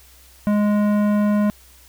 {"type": "tone with tanh clipping", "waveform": "sine", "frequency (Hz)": 207.7, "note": "G#3", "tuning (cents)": 0, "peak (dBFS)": -17, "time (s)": [0.47, 1.5], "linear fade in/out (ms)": 0, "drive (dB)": 15, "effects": ["added 63 Hz sine -50 dBFS peak until 1.88 s", "white hiss -50 dBFS RMS until 1.88 s"]}